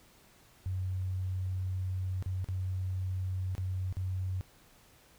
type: tone with dropouts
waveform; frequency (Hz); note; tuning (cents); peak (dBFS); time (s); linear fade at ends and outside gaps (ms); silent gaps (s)
sine; 93.1; F#2; +11; -31; 0.66-4.41; 0; 2.225-2.26 / 2.444-2.487 / 3.551-3.58 / 3.926-3.969
effects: pink hiss -61 dBFS RMS until 5.18 s